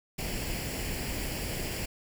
pink noise with comb filter, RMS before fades -34 dBFS, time 0.18-1.86 s, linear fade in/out 10 ms, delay 0.4 ms, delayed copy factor +0.6, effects none

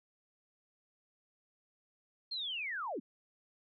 sine linear sweep, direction down, 4298 to 193.1 Hz, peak -36 dBFS, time 2.31-3 s, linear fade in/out 10 ms, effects none

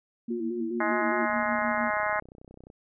sine tone with tremolo, 233.7 Hz, A#3, 5 cents sharp, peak -28 dBFS, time 0.28-1.9 s, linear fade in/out 5 ms, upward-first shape triangle, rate 6.6 Hz, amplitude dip 75%
sine tone with vibrato, 343.4 Hz, F4, 29 cents flat, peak -30 dBFS, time 0.3-1.26 s, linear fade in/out 10 ms, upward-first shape square, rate 4.9 Hz, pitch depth 62 cents each way
harmonic tone, 209.9 Hz, G#3, 19 cents sharp, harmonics 3 / 4 / 5 / 6 / 7 / 8 / 9 / 10, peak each -31 / -32 / -33 / -34 / -34 / -35 / -36 / -36 dBFS, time 0.8-2.2 s, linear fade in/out 5 ms
click train, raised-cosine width 2 ms, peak -35 dBFS, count 45, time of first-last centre 1.3-2.701 s, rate 31.4 Hz
effects none

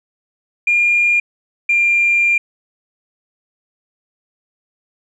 sine tone pair in turn, 2411 / 2390 Hz, D7 / D7, +45 / +30 cents, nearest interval unison, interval 15 cents, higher first, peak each -10 dBFS, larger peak neither, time 0.67-1.2 / 1.69-2.38 s, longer second, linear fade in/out 5 ms, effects tanh soft clip ceiling -6 dBFS

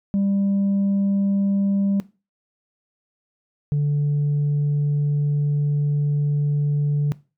sine tone pair in turn, 198 / 145.82 Hz, G3 / D3, +18 / -12 cents, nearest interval perfect fourth, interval 530 cents, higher first, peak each -15 dBFS, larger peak neither, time 0.14-2 / 3.72-7.12 s, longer second, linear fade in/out 0 ms, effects noise-tail reverb RT60 0.3 s tail -21 dB re dry + tanh soft clip ceiling -16 dBFS

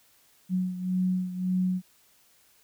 sine beating tone pair, 183.4 / 185.2 Hz, F#3 / F#3, -15 / +2 cents, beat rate 1.8 Hz, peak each -26 / -31 dBFS, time 0.49-1.82 s, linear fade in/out 50 ms, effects white hiss -62 dBFS RMS until 2.63 s

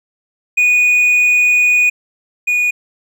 triangle tone pair in turn, 2468 / 2458 Hz, D#7 / D#7, -15 / -22 cents, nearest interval unison, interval 7 cents, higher first, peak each -7 / -10 dBFS, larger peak first, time 0.57-1.9 / 2.47-2.71 s, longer first, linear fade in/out 10 ms, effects none

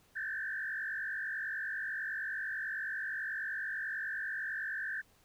sine tone with frequency modulation, 1661.2 Hz, G#6, in tune, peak -35 dBFS, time 0.15-5.02 s, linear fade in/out 20 ms, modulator 49.2 Hz, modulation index 2.8, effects pink hiss -67 dBFS RMS until 5.24 s

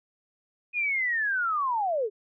sine linear sweep, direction down, 2489 to 392 Hz, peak -24 dBFS, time 0.73-2.1 s, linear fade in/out 50 ms, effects none

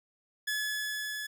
sawtooth tone with level ramp, 1709 Hz, G#6, 49 cents sharp, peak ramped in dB -26 to -32 dBFS, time 0.47-1.27 s, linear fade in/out 10 ms, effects none

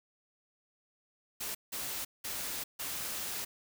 white noise bursts at uneven times, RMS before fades -38 dBFS, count 4, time 1.4-1.55 / 1.72-2.05 / 2.24-2.64 / 2.79-3.45 s, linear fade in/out 10 ms, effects none

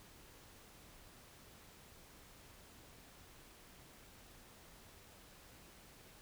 silence, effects pink hiss -60 dBFS RMS until 6.21 s

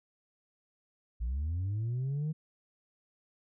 sine linear sweep, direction up, 53.6 to 158.7 Hz, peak -28 dBFS, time 1.2-2.33 s, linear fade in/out 20 ms, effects tanh soft clip ceiling -29 dBFS

